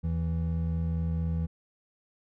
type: tone pair together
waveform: triangle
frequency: 80.66 / 164.81 Hz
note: E2 / E3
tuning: -37 / 0 cents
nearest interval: octave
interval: 1237 cents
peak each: -27 / -28 dBFS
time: 0.03-1.47 s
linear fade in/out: 20 ms
effects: none